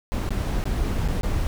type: noise with dropouts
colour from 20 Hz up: brown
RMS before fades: -24 dBFS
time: 0.12-1.47 s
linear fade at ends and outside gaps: 0 ms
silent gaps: 0.291-0.306 / 0.639-0.655 / 1.078-1.086 / 1.21-1.232 s
effects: none